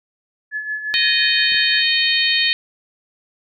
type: tone with tremolo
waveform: sine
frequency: 1714 Hz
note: A6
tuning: 46 cents flat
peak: -20 dBFS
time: 0.51-1.84 s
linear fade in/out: 50 ms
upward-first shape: sine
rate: 5.8 Hz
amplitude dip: 60%
type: harmonic tone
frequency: 619 Hz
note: D#5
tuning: 9 cents flat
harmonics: 3 / 4 / 5 / 6 / 7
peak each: -21 / -21 / -21 / -21 / -21 dBFS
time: 0.94-2.53 s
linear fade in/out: 0 ms
type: clicks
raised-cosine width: 2 ms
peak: -29 dBFS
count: 2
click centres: 1.521 / 1.545 s
effects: none